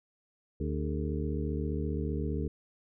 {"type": "harmonic tone with a mistuned harmonic", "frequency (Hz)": 75.1, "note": "D2", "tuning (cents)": 39, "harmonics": [1, 2, 3, 4, 5, 6], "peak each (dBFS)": [-33, -36, -38, -39, -40, -41], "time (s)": [0.6, 2.48], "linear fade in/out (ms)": 5, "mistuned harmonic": 5, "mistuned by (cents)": 120, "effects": []}